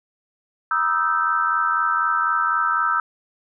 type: tone cluster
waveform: sine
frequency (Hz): 957 / 1241 / 1325 / 1548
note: A#5 / D#6 / E6 / G6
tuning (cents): +45 / -5 / +9 / -22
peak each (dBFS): -27 / -25 / -20 / -24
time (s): 0.71-3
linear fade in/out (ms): 2
effects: none